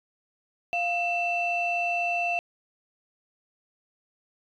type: tone pair together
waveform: sine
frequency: 698.5 / 2672 Hz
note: F5 / E7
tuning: 0 / +23 cents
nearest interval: octave + major seventh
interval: 2323 cents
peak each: -26 dBFS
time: 0.73-2.39 s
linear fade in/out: 0 ms
effects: tanh soft clip ceiling -18 dBFS